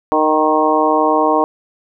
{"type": "harmonic tone with a mistuned harmonic", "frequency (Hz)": 154.7, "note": "D#3", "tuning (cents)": -10, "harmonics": [2, 3, 4, 5, 6, 7], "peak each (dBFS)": [-18, -18, -18, -18, -18, -18], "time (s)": [0.12, 1.44], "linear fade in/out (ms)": 0, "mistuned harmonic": 6, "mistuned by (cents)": 21, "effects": []}